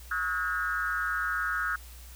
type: tone with frequency modulation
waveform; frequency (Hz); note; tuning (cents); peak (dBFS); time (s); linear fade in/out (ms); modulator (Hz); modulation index
sine; 1450; F#6; -35; -27; 0.11-1.76; 5; 171; 1.2
effects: added 60 Hz sine -45 dBFS peak until 2.15 s + white hiss -52 dBFS RMS until 2.15 s